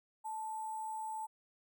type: tone with sample-and-hold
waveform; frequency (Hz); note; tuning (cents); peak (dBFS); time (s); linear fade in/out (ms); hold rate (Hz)
sine; 877; A5; -6; -38; 0.24-1.27; 20; 8820
effects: none